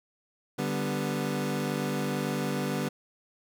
25% pulse chord, G major, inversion second, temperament equal, 146.83 / 196 / 246.9 Hz, D3 / G3 / B3, 0 / 0 / 0 cents, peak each -29 dBFS, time 0.58-2.89 s, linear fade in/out 10 ms, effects none

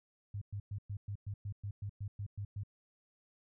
sine tone bursts, 101.3 Hz, G#2, 43 cents flat, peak -37 dBFS, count 13, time 0.34-2.635 s, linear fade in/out 5 ms, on 75 ms, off 110 ms, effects none

